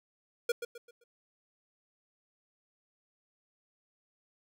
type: tone with echo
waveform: square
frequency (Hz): 475.5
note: A#4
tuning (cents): +34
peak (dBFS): -27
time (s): 0.49-0.52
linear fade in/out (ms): 5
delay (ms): 130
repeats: 4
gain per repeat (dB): -9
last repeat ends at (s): 1.04
effects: none